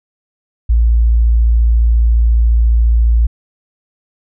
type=tone; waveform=sine; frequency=57.2 Hz; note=A#1; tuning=32 cents flat; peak=-7 dBFS; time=0.69-3.27 s; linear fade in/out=10 ms; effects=none